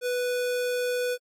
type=tone; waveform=square; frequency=493.9 Hz; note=B4; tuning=in tune; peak=-26 dBFS; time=0.01-1.18 s; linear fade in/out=50 ms; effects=AAC 64 kbps